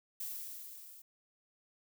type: noise with level ramp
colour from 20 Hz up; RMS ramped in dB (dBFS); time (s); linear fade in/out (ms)
violet; -40 to -55; 0.2-1.02; 5
effects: none